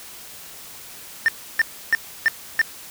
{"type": "tone bursts", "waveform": "triangle", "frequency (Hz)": 1800, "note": "A6", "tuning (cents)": 39, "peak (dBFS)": -11, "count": 5, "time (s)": [1.26, 2.615], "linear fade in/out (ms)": 0, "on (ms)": 23, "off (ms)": 310, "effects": ["white hiss -40 dBFS RMS until 2.9 s"]}